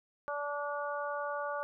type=harmonic tone; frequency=289.6 Hz; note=D4; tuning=24 cents flat; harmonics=2 / 3 / 4 / 5; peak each=-37 / -41 / -39 / -41 dBFS; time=0.28-1.63 s; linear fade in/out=0 ms; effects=none